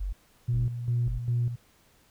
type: tone bursts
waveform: sine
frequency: 47.03 Hz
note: F#1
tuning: 29 cents sharp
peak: -28 dBFS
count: 3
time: 0-1.19 s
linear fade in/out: 10 ms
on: 130 ms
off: 400 ms
type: tone with tremolo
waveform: sine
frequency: 120 Hz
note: B2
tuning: 49 cents flat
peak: -22 dBFS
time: 0.48-1.56 s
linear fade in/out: 10 ms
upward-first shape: square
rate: 2.5 Hz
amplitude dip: 65%
effects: tanh soft clip ceiling -19 dBFS + pink hiss -62 dBFS RMS until 2.1 s